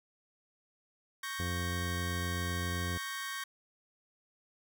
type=chord; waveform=sawtooth; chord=G diminished; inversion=second; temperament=equal; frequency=1108.7 / 1568 / 1864.7 Hz; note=Db6 / G6 / Bb6; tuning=0 / 0 / 0 cents; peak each=-38 dBFS; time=1.23-3.44 s; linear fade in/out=5 ms
type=harmonic tone; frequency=87.8 Hz; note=F2; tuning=10 cents sharp; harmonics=1 / 2 / 3 / 4 / 5 / 6 / 8; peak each=-35 / -41 / -45 / -47 / -49 / -51 / -53 dBFS; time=1.39-2.98 s; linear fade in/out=10 ms
effects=none

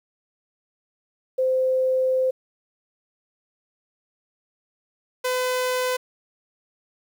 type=tone pair in turn; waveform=sine / sawtooth; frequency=518 / 505.6 Hz; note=C5 / B4; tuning=-17 / +41 cents; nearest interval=unison; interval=42 cents; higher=first; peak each=-18 dBFS; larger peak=neither; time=1.38-2.31 / 5.24-5.97 s; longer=first; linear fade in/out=10 ms; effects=9-bit

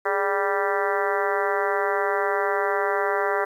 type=harmonic tone with a mistuned harmonic; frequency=196 Hz; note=G3; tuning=in tune; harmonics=2 / 3 / 4 / 5 / 6 / 7 / 8 / 9 / 10; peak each=-26 / -28 / -29 / -30 / -31 / -31 / -32 / -33 / -33 dBFS; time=0.05-3.45 s; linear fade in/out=10 ms; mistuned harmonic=2; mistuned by=+85 cents; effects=9-bit

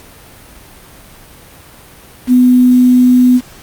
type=tone with quantisation; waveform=sine; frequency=250 Hz; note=B3; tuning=21 cents sharp; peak=-4 dBFS; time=2.27-3.41 s; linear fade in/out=50 ms; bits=5; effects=pink hiss -38 dBFS RMS until 3.62 s + Opus 48 kbps

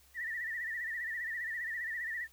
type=tone with vibrato; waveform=sine; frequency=1864.7 Hz; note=A#6; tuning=in tune; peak=-35 dBFS; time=0.14-2.28 s; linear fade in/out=50 ms; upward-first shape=sine; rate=15 Hz; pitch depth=95 cents each way; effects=added 67 Hz sine -66 dBFS peak until 2.32 s + white hiss -64 dBFS RMS until 2.32 s

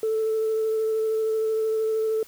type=tone with vibrato; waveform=sine; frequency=440 Hz; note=A4; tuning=in tune; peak=-20 dBFS; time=0.03-2.23 s; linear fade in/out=2 ms; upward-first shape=sine; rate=13 Hz; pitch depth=12 cents each way; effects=tanh soft clip ceiling -18 dBFS + white hiss -50 dBFS RMS until 2.27 s

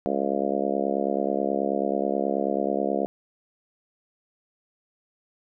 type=harmonic tone; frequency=69.3 Hz; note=C#2; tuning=in tune; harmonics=3 / 4 / 5 / 6 / 7 / 8 / 9 / 10; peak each=-31 / -31 / -31 / -31 / -31 / -31 / -31 / -31 dBFS; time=0.06-3.06 s; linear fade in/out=0 ms; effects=none

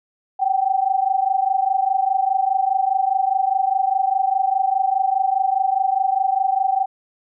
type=tone pair together; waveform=sine; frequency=758 / 782.9 Hz; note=F#5 / G5; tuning=+42 / -2 cents; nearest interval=minor second; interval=56 cents; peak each=-19 dBFS; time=0.39-6.86 s; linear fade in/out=20 ms; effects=none

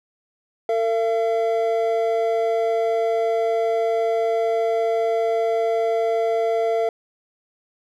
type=tone pair together; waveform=triangle; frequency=451.9 / 677.1 Hz; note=A4 / E5; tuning=+46 / +46 cents; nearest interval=perfect fifth; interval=700 cents; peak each=-19 dBFS; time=0.69-6.89 s; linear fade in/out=2 ms; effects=none

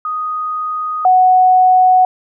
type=tone pair in turn; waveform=sine; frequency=1244.5 / 740 Hz; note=D#6 / F#5; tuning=0 / 0 cents; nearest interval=major sixth; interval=900 cents; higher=first; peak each=-17 / -6 dBFS; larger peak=second; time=0.05-1.05 / 1.05-2.05 s; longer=neither; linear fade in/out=2 ms; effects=none

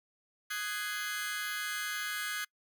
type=chord; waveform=sawtooth; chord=Ab dominant seventh; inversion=second; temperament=just; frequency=1245.9 / 1495.1 / 1661.2 / 2077 Hz; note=Eb6 / Gb6 / Ab6 / C7; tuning=+2 / +18 / 0 / -13 cents; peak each=-39 / -36 / -34 / -38 dBFS; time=0.5-2.45 s; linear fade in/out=10 ms; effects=noise-tail reverb RT60 0.1 s tail -26 dB re dry

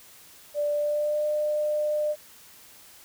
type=tone with pitch glide; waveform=sine; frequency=587.3 to 601 Hz; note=D5 to D5; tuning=0 to +40 cents; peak=-23 dBFS; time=0.54-2.16 s; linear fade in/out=50 ms; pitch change=+40 cents; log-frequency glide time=0.7-1.25 s; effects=white hiss -51 dBFS RMS until 3.04 s

